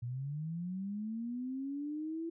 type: linear sweep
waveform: sine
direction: up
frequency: 116.54 to 335.5 Hz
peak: -36 dBFS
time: 0.02-2.3 s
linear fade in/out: 10 ms
effects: none